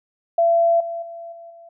sine tone with level steps, 675 Hz, E5, 41 cents sharp, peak -13 / -25 / -32 / -37 / -41 dBFS, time 0.38-1.69 s, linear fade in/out 5 ms, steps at 0.8 / 1.02 / 1.32 / 1.5 s, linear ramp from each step 5 ms, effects none

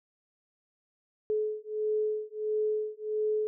sine beating tone pair, 427.5 / 429 Hz, A4 / A4, -50 / -44 cents, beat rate 1.5 Hz, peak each -31 dBFS, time 1.3-3.47 s, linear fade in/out 0 ms, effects none

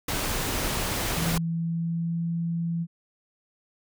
pink noise, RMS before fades -28 dBFS, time 0.08-1.38 s, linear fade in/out 5 ms
sine tone with pitch glide, 165.6 to 168.11 Hz, E3 to E3, +8 to +34 cents, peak -25 dBFS, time 1.16-2.87 s, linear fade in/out 50 ms, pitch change +26 cents, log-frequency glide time 1.35-2.24 s
effects none

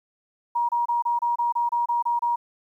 sine tone bursts, 950 Hz, A#5, 33 cents sharp, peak -20 dBFS, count 11, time 0.55-2.36 s, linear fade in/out 10 ms, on 140 ms, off 27 ms, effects 10-bit

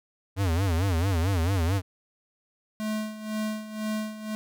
square tone with vibrato, 89.7 Hz, F2, 47 cents sharp, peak -23 dBFS, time 0.36-1.82 s, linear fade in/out 50 ms, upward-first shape sine, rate 4.5 Hz, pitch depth 190 cents each way
square tone with tremolo, 215.4 Hz, A3, 37 cents flat, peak -27 dBFS, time 2.8-4.35 s, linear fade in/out 0 ms, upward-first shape sine, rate 2 Hz, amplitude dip 75%
effects none

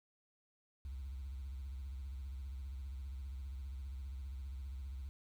sine tone with vibrato, 66.7 Hz, C2, 34 cents sharp, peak -40 dBFS, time 0.85-5.09 s, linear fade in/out 0 ms, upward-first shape triangle, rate 15 Hz, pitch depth 190 cents each way, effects tanh soft clip ceiling -40 dBFS + 11-bit

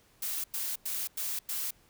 blue noise bursts, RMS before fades -34 dBFS, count 5, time 0.22-1.708 s, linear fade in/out 5 ms, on 220 ms, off 97 ms, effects pink hiss -64 dBFS RMS until 1.89 s

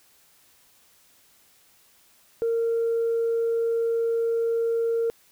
sine tone, 460.6 Hz, A#4, 21 cents flat, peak -20 dBFS, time 2.42-5.1 s, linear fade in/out 0 ms, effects tanh soft clip ceiling -18 dBFS + white hiss -59 dBFS RMS until 5.31 s

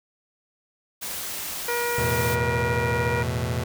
white noise, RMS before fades -32 dBFS, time 1.01-2.36 s, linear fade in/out 20 ms
harmonic tone, 477.3 Hz, A#4, 41 cents sharp, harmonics 1 / 2 / 3 / 4 / 5, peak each -27 / -30 / -32 / -33 / -34 dBFS, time 1.68-3.23 s, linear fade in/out 5 ms
sawtooth chord, E suspended fourth, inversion none, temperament just, 82.41 / 109.88 / 123.61 Hz, E2 / A2 / B2, 0 / -2 / +2 cents, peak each -26 / -25 / -23 dBFS, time 1.98-3.64 s, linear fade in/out 5 ms
effects none

